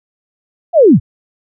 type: linear sweep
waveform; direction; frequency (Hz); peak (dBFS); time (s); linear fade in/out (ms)
sine; down; 723 to 77.78; -3; 0.73-1; 50
effects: none